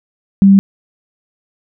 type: tone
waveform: sine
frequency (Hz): 196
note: G3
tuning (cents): 0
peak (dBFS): -3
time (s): 0.42-0.59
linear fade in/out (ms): 0
effects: none